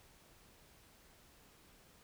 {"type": "silence", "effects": ["pink hiss -64 dBFS RMS until 2.03 s"]}